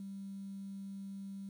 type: tone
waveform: triangle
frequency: 196 Hz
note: G3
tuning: in tune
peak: -38 dBFS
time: 0-1.49 s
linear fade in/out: 2 ms
effects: tanh soft clip ceiling -40 dBFS + 11-bit